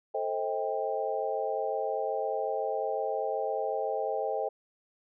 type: chord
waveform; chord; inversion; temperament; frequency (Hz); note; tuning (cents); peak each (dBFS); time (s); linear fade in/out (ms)
sine; A half-diminished seventh; none; just; 440 / 528 / 633.6 / 792; A4 / C5 / Eb5 / G5; 0 / +16 / +31 / +18; -34; 0.14-4.49; 10
effects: none